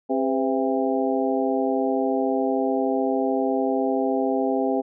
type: harmonic tone with a mistuned harmonic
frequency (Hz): 133.5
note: C3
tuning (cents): +35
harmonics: 2 / 3 / 4 / 5 / 6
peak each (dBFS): -24 / -26 / -27 / -28 / -29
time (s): 0.09-4.82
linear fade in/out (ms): 20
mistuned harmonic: 4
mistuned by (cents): -78
effects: none